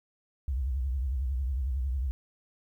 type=tone with vibrato; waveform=sine; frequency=65.41 Hz; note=C2; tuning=in tune; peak=-27 dBFS; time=0.48-2.11 s; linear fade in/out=0 ms; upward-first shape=triangle; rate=11 Hz; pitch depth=200 cents each way; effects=11-bit